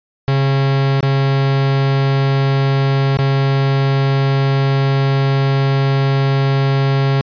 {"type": "tone with dropouts", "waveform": "45% pulse", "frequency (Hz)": 136.6, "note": "C#3", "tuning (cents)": -25, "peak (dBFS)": -12, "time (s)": [0.28, 7.21], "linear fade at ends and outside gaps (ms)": 0, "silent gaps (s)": [[1.006, 1.029], [3.171, 3.189]], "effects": ["resampled to 11025 Hz"]}